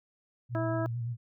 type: tone with vibrato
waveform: sine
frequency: 118.2 Hz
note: A#2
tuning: 24 cents sharp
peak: -31 dBFS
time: 0.49-1.17 s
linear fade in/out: 50 ms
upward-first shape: sine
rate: 8.7 Hz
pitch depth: 48 cents each way
type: harmonic tone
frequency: 326.4 Hz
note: E4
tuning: 17 cents flat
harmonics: 1 / 2 / 3 / 4 / 5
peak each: -33 / -33 / -41 / -40 / -43 dBFS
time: 0.55-0.86 s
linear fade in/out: 0 ms
effects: none